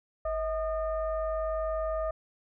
sine tone with frequency modulation, 637 Hz, D#5, 41 cents sharp, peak -28 dBFS, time 0.25-2.11 s, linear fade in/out 5 ms, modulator 587 Hz, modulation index 0.74, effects none

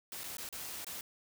white noise with dropouts, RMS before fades -43 dBFS, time 0.12-1.01 s, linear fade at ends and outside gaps 2 ms, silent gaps 0.236-0.24 / 0.37-0.382 / 0.49-0.526 / 0.846-0.867 s, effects none

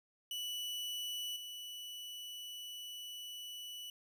40% pulse tone with level steps, 2960 Hz, F#7, in tune, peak -38 / -44 dBFS, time 0.31-3.9 s, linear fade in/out 2 ms, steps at 1.36 s, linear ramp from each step 5 ms, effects none

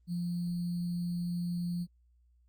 sine tone with sample-and-hold, 174.3 Hz, F3, 3 cents flat, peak -31 dBFS, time 0.07-1.87 s, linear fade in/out 50 ms, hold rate 4410 Hz, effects added 60 Hz sine -63 dBFS peak until 2.48 s + Opus 24 kbps

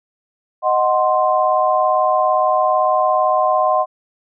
sine chord, C diminished, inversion first, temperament equal, 622.3 / 740 / 1046.5 Hz, Eb5 / Gb5 / C6, 0 / 0 / 0 cents, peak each -17 dBFS, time 0.62-3.86 s, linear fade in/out 50 ms, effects none

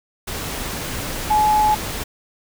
sine tone in noise, 850 Hz, G#5, 40 cents sharp, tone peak -13 dBFS, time 1.3-1.75 s, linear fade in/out 10 ms, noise pink, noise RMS -27 dBFS, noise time 0.27-2.04 s, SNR +11 dB, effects none

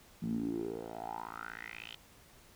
10% pulse tone with band-pass filter sweep, 56.3 Hz, A1, 40 cents sharp, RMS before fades -40 dBFS, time 0.22-1.96 s, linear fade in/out 10 ms, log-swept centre 190 to 3300 Hz, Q 6.3, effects pink hiss -60 dBFS RMS until 2.55 s

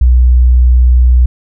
sine tone, 61.74 Hz, B1, in tune, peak -3 dBFS, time 0.01-1.26 s, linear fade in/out 5 ms, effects none

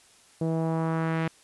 sawtooth tone with low-pass filter sweep, 162.3 Hz, E3, 27 cents flat, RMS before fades -27 dBFS, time 0.41-1.28 s, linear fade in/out 5 ms, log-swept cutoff 510 to 2400 Hz, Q 1.5, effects white hiss -57 dBFS RMS until 1.43 s + resampled to 24000 Hz

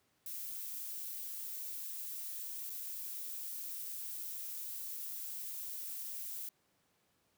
violet noise with dropouts, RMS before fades -43 dBFS, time 0.26-6.49 s, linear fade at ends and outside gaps 2 ms, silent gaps 2.697-2.701 s, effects pink hiss -75 dBFS RMS until 7.37 s + high-pass 100 Hz 12 dB/octave

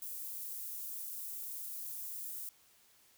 white high-pass noise, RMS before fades -43 dBFS, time 0.02-2.49 s, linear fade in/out 0 ms, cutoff 12000 Hz, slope 12 dB/octave, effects white hiss -66 dBFS RMS until 3.17 s

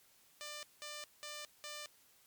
5% pulse tone bursts, 595 Hz, D5, 22 cents sharp, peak -33 dBFS, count 4, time 0.41-1.86 s, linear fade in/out 0 ms, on 220 ms, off 190 ms, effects white hiss -67 dBFS RMS until 2.26 s + MP3 96 kbps

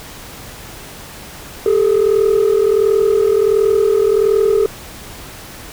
sine tone pair together, 398.6 / 440 Hz, G4 / A4, +29 / 0 cents, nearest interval major second, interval 171 cents, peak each -11 dBFS, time 1.66-4.66 s, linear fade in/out 2 ms, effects tanh soft clip ceiling -7 dBFS + pink hiss -34 dBFS RMS until 5.72 s

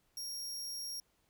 sawtooth tone, 5588 Hz, F8, in tune, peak -37 dBFS, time 0.17-1 s, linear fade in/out 2 ms, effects pink hiss -75 dBFS RMS until 1.29 s

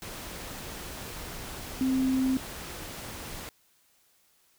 sine tone in noise, 261.6 Hz, C4, in tune, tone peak -23 dBFS, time 1.81-2.37 s, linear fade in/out 0 ms, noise pink, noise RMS -40 dBFS, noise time 0.02-3.49 s, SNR +14 dB, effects white hiss -66 dBFS RMS until 4.58 s

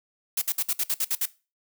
blue noise bursts, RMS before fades -25 dBFS, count 9, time 0.37-1.257 s, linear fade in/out 5 ms, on 47 ms, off 58 ms, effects noise-tail reverb RT60 0.3 s tail -19 dB re dry

